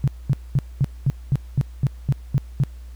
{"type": "tone bursts", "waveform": "sine", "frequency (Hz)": 136.3, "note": "C#3", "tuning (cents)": -29, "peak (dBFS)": -14, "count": 11, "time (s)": [0.04, 2.636], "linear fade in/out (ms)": 0, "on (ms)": 36, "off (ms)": 220, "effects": ["added 60 Hz sine -35 dBFS peak until 2.95 s", "pink hiss -56 dBFS RMS until 2.95 s"]}